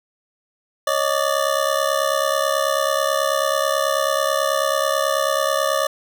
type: ring-modulated tone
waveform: 25% pulse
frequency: 587.3 Hz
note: D5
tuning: in tune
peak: -11 dBFS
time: 0.87-5.87 s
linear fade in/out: 2 ms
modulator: 34.6 Hz
effects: none